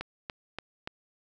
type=click train; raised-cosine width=0.3 ms; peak=-19 dBFS; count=4; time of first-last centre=0.01-0.875 s; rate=3.47 Hz; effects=none